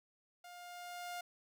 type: tone with level ramp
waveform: sawtooth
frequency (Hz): 707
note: F5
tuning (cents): +21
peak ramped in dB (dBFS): -48 to -37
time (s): 0.44-1.21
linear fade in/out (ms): 5
effects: none